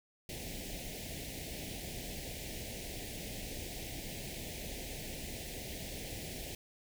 pink band-stop noise, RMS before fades -43 dBFS, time 0.29-6.55 s, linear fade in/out 2 ms, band 760 to 1900 Hz, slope 48 dB/octave, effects none

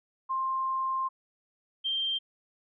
sine tone pair in turn, 1055 / 3161 Hz, C6 / G7, +14 / +14 cents, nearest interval octave + perfect fifth, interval 1900 cents, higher second, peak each -27 dBFS, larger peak neither, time 0.29-1.09 / 1.84-2.19 s, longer first, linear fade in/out 20 ms, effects none

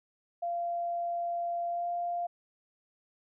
sine tone with pitch glide, 690 to 696.8 Hz, F5 to F5, -21 to -4 cents, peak -30 dBFS, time 0.42-2.27 s, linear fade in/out 10 ms, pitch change +17 cents, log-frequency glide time 1.68-1.88 s, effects none

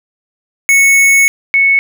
square / sine tone pair in turn, 2208 / 2208 Hz, C#7 / C#7, -7 / -7 cents, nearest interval unison, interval 0 cents, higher neither, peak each -6 dBFS, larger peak neither, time 0.69-1.28 / 1.54-1.79 s, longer first, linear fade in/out 0 ms, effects none

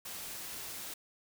white noise, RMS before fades -43 dBFS, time 0.05-0.94 s, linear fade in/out 5 ms, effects none

